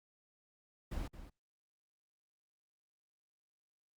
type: noise with echo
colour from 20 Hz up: brown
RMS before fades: -40 dBFS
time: 0.91-1.08 s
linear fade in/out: 10 ms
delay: 220 ms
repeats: 1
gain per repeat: -11 dB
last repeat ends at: 1.3 s
effects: Opus 48 kbps